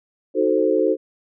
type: chord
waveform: sine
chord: D# diminished seventh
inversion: none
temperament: equal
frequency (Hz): 311.1 / 370 / 440 / 523.3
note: D#4 / F#4 / A4 / C5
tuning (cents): 0 / 0 / 0 / 0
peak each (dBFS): -22 / -21 / -20 / -21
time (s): 0.34-0.97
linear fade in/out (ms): 50
effects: none